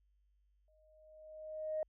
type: tone with exponential growth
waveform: sine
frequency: 622.3 Hz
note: D#5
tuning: in tune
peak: -32 dBFS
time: 0.68-1.83 s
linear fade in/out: 2 ms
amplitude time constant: 250 ms
effects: tanh soft clip ceiling -28 dBFS + added 50 Hz sine -70 dBFS peak until 1.88 s